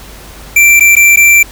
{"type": "tone with dropouts", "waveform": "square", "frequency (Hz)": 2349, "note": "D7", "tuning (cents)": 0, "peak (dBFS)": -3, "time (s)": [0.56, 1.43], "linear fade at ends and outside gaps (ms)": 5, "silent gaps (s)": [[0.797, 0.806], [0.954, 0.965], [1.161, 1.171]], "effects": ["added 50 Hz sine -33 dBFS peak until 1.51 s", "pink hiss -33 dBFS RMS until 1.51 s"]}